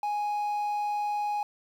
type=tone with quantisation; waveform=triangle; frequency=830.6 Hz; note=G#5; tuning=in tune; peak=-25 dBFS; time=0.03-1.43 s; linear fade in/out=2 ms; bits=9; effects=none